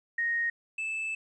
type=tone pair in turn; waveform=sine / triangle; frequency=1864.7 / 2628 Hz; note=A#6 / E7; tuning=0 / -6 cents; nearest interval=tritone; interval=594 cents; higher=second; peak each=-26 / -29 dBFS; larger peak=first; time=0.18-0.5 / 0.78-1.15 s; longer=second; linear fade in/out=5 ms; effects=resampled to 22050 Hz + 11-bit